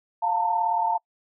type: tone cluster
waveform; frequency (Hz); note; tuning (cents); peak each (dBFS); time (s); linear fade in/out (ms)
sine; 703 / 893 / 931; F5 / A5 / A#5; +11 / +25 / -2; -28 / -22 / -30; 0.22-0.98; 10
effects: noise-tail reverb RT60 0.1 s tail -26 dB re dry